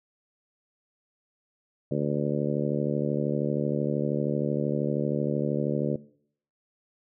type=harmonic tone; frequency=72.9 Hz; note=D2; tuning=12 cents flat; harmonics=2 / 3 / 4 / 5 / 6 / 7 / 8; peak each=-29 / -31 / -32 / -33 / -34 / -34 / -35 dBFS; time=1.91-5.96 s; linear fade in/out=5 ms; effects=noise-tail reverb RT60 0.6 s tail -20 dB re dry